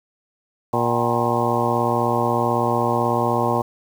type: harmonic tone with a mistuned harmonic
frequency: 118.4 Hz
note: A#2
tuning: 27 cents sharp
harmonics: 1 / 2 / 3 / 4 / 5 / 6 / 7 / 8 / 9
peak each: -26 / -26 / -26 / -26 / -26 / -26 / -26 / -26 / -26 dBFS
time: 0.73-3.62 s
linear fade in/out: 5 ms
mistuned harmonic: 6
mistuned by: +100 cents
effects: 7-bit